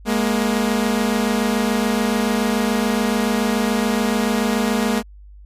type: tone pair together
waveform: sawtooth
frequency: 209.2 / 236.2 Hz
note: G#3 / A#3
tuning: +13 / +23 cents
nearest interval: major second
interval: 210 cents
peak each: -16 / -16 dBFS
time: 0.05-5.03 s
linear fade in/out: 50 ms
effects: added 50 Hz sine -39 dBFS peak until 5.45 s + resampled to 32000 Hz